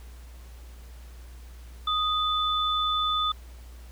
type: tone pair together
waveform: sine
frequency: 1244.5 / 3510 Hz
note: D#6 / A7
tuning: 0 / -5 cents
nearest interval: octave + tritone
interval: 1795 cents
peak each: -25 / -27 dBFS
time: 1.87-3.32 s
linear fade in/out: 5 ms
effects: added 60 Hz sine -42 dBFS peak until 3.91 s + pink hiss -55 dBFS RMS until 3.91 s